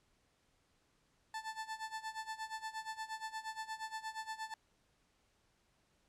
30% pulse tone with tremolo, 880 Hz, A5, in tune, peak -36 dBFS, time 1.34-4.54 s, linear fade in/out 2 ms, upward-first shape sine, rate 8.5 Hz, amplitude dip 85%, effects pink hiss -75 dBFS RMS until 6.08 s + low-pass 9000 Hz 12 dB/octave

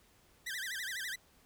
sawtooth tone with vibrato, 1760 Hz, A6, in tune, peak -34 dBFS, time 0.46-1.16 s, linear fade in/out 10 ms, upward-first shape sine, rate 12 Hz, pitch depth 230 cents each way, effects pink hiss -66 dBFS RMS until 1.45 s

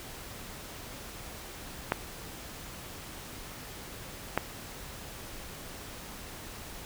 clicks, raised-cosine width 0.5 ms, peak -10 dBFS, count 2, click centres 1.921 / 4.376 s, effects pink hiss -44 dBFS RMS until 6.85 s

